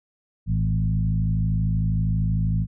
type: tone with frequency modulation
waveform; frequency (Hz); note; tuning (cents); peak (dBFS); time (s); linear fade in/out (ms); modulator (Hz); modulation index
sine; 110; A2; 0; -19; 0.46-2.67; 50; 52.8; 1.3
effects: none